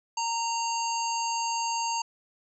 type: harmonic tone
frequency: 925 Hz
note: A#5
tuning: 14 cents flat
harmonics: 1 / 3 / 5 / 7 / 8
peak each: -28 / -37 / -36 / -36 / -40 dBFS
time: 0.17-2.02 s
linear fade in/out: 5 ms
effects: none